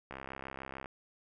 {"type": "click train", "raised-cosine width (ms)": 0.5, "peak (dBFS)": -27, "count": 51, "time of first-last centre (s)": [0.11, 0.859], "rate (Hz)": 66.8, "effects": []}